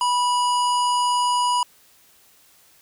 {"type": "harmonic tone with a mistuned harmonic", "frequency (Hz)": 981, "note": "B5", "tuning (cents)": -12, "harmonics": [1, 3, 5, 7, 9, 10], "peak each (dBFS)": [-18, -28, -32, -35, -37, -38], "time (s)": [0.01, 1.63], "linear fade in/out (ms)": 2, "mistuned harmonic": 3, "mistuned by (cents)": -16, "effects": ["white hiss -55 dBFS RMS until 2.81 s"]}